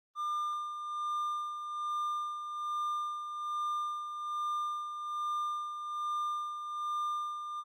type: tone with tremolo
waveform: triangle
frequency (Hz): 1200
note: D6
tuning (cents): +37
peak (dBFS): -29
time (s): 0.15-7.64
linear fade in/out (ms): 50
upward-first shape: sine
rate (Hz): 1.2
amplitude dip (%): 55
effects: Opus 32 kbps